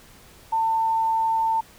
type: tone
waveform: sine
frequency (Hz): 897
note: A5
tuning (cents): +33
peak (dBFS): -19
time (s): 0.52-1.61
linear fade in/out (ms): 10
effects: pink hiss -50 dBFS RMS until 1.78 s